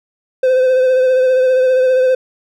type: tone with vibrato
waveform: triangle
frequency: 514 Hz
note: C5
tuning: 31 cents flat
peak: -7 dBFS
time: 0.43-2.15 s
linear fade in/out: 5 ms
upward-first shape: triangle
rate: 15 Hz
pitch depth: 32 cents each way
effects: none